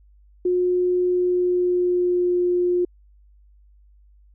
sine tone with pitch glide, 360 to 355.5 Hz, F#4 to F4, -47 to +31 cents, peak -17 dBFS, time 0.45-2.85 s, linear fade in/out 5 ms, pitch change -22 cents, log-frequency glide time 1.07-2.38 s, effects added 50 Hz sine -50 dBFS peak until 4.34 s

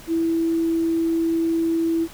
sine tone with quantisation, 329.6 Hz, E4, in tune, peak -18 dBFS, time 0.07-2.08 s, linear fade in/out 50 ms, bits 8, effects pink hiss -43 dBFS RMS until 2.13 s

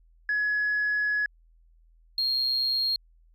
sine tone pair in turn, 1688 / 4243 Hz, G#6 / C8, +28 / +23 cents, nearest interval octave + major third, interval 1595 cents, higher second, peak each -22 dBFS, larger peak neither, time 0.29-1.26 / 2.18-2.96 s, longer first, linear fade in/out 2 ms, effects tanh soft clip ceiling -20 dBFS + added 41 Hz sine -56 dBFS peak until 3.34 s

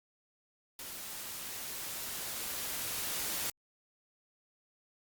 white noise with level ramp, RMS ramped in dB -44 to -35 dBFS, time 0.79-3.5 s, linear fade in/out 2 ms, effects Opus 48 kbps

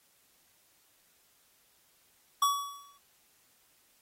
square tone with exponential decay, 1133 Hz, C#6, 37 cents sharp, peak -22 dBFS, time 2.42-2.98 s, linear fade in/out 5 ms, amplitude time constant 120 ms, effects white hiss -67 dBFS RMS until 4.01 s + AAC 48 kbps

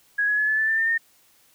sine tone with pitch steps, 1661.2 / 1684.4 / 1707.9 / 1731.7 / 1755.9 / 1780.4 / 1805.3 / 1830.5 Hz, G#6 / G#6 / G#6 / A6 / A6 / A6 / A6 / A#6, 0 / +24 / +48 / -28 / -4 / +20 / +44 / -32 cents, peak -19 dBFS, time 0.18-0.98 s, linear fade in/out 10 ms, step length 100 ms, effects white hiss -59 dBFS RMS until 1.54 s

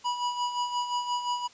square tone with tremolo, 976 Hz, B5, 21 cents flat, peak -26 dBFS, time 0.04-1.48 s, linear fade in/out 20 ms, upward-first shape sine, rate 5.7 Hz, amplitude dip 60%, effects white hiss -55 dBFS RMS until 1.53 s + resampled to 16000 Hz

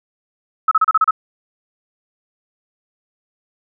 sine tone bursts, 1291 Hz, E6, 37 cents flat, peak -9 dBFS, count 7, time 0.68-1.109 s, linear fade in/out 5 ms, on 33 ms, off 33 ms, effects none

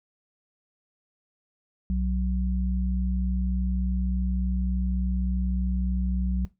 sine tone pair together, 61.74 / 185.17 Hz, B1 / F#3, 0 / +2 cents, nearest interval octave + perfect fifth, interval 1902 cents, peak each -25 / -27 dBFS, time 1.9-6.45 s, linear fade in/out 0 ms, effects noise-tail reverb RT60 0.2 s tail -17 dB re dry

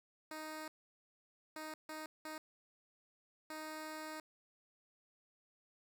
10% pulse tone bursts at uneven times, 311.1 Hz, D#4, in tune, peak -36 dBFS, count 5, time 0.31-0.68 / 1.56-1.74 / 1.89-2.06 / 2.25-2.38 / 3.5-4.2 s, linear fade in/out 2 ms, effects none

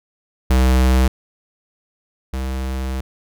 square tone pair in turn, 64.2 / 65.36 Hz, C2 / C2, -32 / -1 cents, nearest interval unison, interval 31 cents, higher second, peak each -12 / -22 dBFS, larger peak first, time 0.5-1.08 / 2.33-3.01 s, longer second, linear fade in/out 5 ms, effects none

